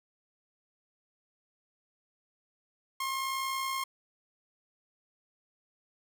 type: tone with amplitude modulation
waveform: sawtooth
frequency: 1070 Hz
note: C6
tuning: 38 cents sharp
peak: -26 dBFS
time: 3-3.84 s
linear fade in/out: 5 ms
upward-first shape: sine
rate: 60.5 Hz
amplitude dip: 35%
effects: none